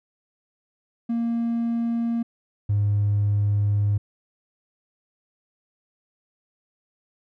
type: tone pair in turn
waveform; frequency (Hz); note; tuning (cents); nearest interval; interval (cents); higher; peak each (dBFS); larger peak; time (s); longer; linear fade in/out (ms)
triangle; 232.7 / 102.64; A#3 / G#2; -3 / -20; octave + major second; 1417; first; -19 / -15; second; 1.09-2.23 / 2.69-3.98; second; 10
effects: tanh soft clip ceiling -15 dBFS